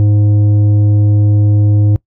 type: tone with tanh clipping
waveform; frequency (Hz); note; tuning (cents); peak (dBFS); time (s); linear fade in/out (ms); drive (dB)
sine; 103.83; G#2; 0; -8; 0-1.96; 0; 8
effects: noise-tail reverb RT60 0.1 s tail -21 dB re dry